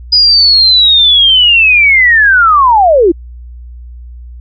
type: linear sweep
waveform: sine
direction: down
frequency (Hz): 4978 to 311.1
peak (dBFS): -3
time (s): 0.12-3.12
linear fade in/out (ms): 10
effects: added 60 Hz sine -26 dBFS peak until 4.4 s